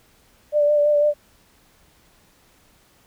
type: tone with vibrato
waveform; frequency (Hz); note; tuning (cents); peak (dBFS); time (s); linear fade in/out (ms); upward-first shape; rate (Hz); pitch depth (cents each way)
sine; 590; D5; +8; -14; 0.52-1.14; 50; sine; 6; 22
effects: pink hiss -57 dBFS RMS until 3.06 s